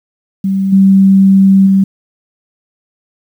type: tone with level steps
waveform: sine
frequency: 193.5 Hz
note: G3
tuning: 22 cents flat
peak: -10 / -3 / -5 dBFS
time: 0.44-1.84 s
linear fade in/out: 5 ms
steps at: 0.72 / 1.66 s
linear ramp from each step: 10 ms
effects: 7-bit